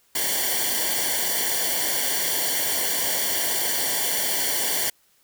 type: noise with comb filter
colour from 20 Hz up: white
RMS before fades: -24 dBFS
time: 0.15-4.9 s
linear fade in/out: 5 ms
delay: 0.78 ms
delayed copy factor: -0.95
effects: white hiss -62 dBFS RMS until 5.23 s